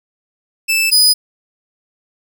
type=tone pair in turn; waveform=sawtooth; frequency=2637 / 4978 Hz; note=E7 / D#8; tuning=0 / 0 cents; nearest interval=major seventh; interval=1100 cents; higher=second; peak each=-9 / -5 dBFS; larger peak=second; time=0.68-0.91 / 0.91-1.14 s; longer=neither; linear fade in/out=20 ms; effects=none